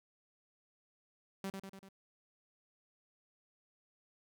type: tone with echo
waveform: sawtooth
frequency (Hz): 193.7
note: G3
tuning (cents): -20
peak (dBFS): -34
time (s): 1.44-1.5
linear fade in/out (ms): 2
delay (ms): 97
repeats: 4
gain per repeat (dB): -4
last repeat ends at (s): 1.888
effects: none